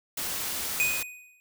white noise, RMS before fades -32 dBFS, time 0.17-1.03 s, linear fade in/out 5 ms
square tone with exponential decay, 2489 Hz, D#7, in tune, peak -21 dBFS, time 0.8-1.4 s, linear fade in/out 0 ms, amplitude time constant 130 ms
effects none

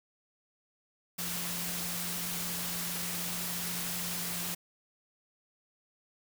sine tone in noise, 174.61 Hz, F3, in tune, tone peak -42 dBFS, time 1.18-4.55 s, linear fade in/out 10 ms, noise white, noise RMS -36 dBFS, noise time 1.18-4.55 s, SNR -9 dB, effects none

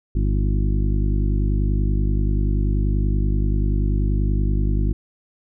harmonic tone with a mistuned harmonic, 50.4 Hz, G1, 49 cents sharp, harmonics 1 / 2 / 3 / 4 / 5 / 6 / 7, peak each -18 / -24 / -28 / -30 / -32 / -34 / -35 dBFS, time 0.15-4.93 s, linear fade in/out 5 ms, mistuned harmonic 6, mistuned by +50 cents, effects none

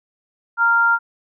sine tone pair together, 929.7 / 1393 Hz, A#5 / F6, -5 / -5 cents, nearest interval perfect fifth, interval 700 cents, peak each -20 / -13 dBFS, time 0.57-0.99 s, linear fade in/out 50 ms, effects none

